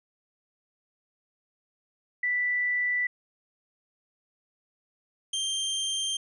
sine / sawtooth tone pair in turn, 1974 / 3165 Hz, B6 / G7, -1 / +16 cents, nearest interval minor sixth, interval 817 cents, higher second, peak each -24 dBFS, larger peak neither, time 2.23-3.07 / 5.33-6.17 s, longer neither, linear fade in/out 5 ms, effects resampled to 24000 Hz

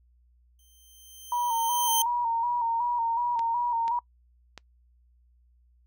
10% pulse tone with exponential growth, 3122 Hz, G7, 8 cents flat, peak -14 dBFS, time 0.59-2.02 s, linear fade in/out 2 ms, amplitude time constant 310 ms
sine tone with vibrato, 942 Hz, A#5, 18 cents sharp, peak -24 dBFS, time 1.32-3.99 s, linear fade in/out 2 ms, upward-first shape square, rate 2.7 Hz, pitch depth 40 cents each way
clicks, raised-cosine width 0.2 ms, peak -23 dBFS, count 3, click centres 3.393 / 3.88 / 4.577 s
effects noise-tail reverb RT60 0.1 s tail -24 dB re dry + added 60 Hz sine -59 dBFS peak until 5.86 s

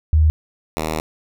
sine / 5% pulse tone pair in turn, 77.78 / 78.64 Hz, D#2 / D#2, 0 / +19 cents, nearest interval unison, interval 19 cents, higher second, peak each -10 dBFS, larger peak neither, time 0.13-0.3 / 0.77-1 s, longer second, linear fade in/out 0 ms, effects none

